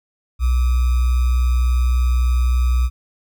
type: tone with sample-and-hold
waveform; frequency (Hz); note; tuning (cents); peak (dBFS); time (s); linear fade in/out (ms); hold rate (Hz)
sine; 61.74; B1; 0; -13; 0.39-2.9; 50; 1225
effects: none